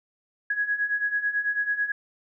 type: beating tone pair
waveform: sine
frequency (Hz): 1661.2 / 1670.3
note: G#6 / G#6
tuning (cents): 0 / +9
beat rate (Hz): 9.1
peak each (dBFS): -29 / -25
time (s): 0.5-1.92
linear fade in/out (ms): 5
effects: none

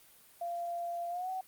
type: tone with pitch glide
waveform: sine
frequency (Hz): 690 to 752.5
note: F5 to F#5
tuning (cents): -21 to +29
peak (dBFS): -34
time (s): 0.41-1.41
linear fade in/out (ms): 5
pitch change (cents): +150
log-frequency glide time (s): 1.09-1.3
effects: white hiss -60 dBFS RMS until 1.47 s + Opus 32 kbps

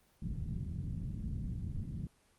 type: low-pass noise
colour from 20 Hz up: white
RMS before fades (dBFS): -39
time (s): 0.22-2.07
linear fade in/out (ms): 2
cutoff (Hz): 170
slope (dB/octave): 24
effects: pink hiss -69 dBFS RMS until 2.38 s + Opus 24 kbps

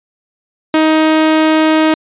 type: tone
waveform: sawtooth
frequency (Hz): 314.1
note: D#4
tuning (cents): +16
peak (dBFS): -4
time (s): 0.74-1.94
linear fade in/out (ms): 2
effects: resampled to 8000 Hz

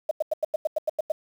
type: tone bursts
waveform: sine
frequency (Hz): 620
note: D#5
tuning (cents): -6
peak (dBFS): -20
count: 10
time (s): 0.09-1.12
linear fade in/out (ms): 5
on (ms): 22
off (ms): 90
effects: 8-bit

